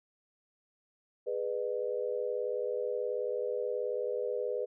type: chord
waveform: sine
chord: G# minor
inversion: none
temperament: equal with one note detuned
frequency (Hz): 415.3 / 493.9 / 606.3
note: G#4 / B4 / D#5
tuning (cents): 0 / 0 / -45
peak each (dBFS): -36 / -33 / -39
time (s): 1.26-4.66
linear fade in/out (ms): 20
effects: none